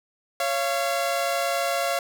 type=tone pair together; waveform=sawtooth; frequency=554.4 / 685.3 Hz; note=C#5 / F5; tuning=0 / -33 cents; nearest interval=major third; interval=367 cents; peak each=-23 / -21 dBFS; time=0.4-1.99 s; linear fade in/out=2 ms; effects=none